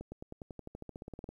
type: accelerating click train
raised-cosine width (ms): 2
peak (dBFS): -30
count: 18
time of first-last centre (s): 0.01-1.29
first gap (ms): 110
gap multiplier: 0.95
effects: 11-bit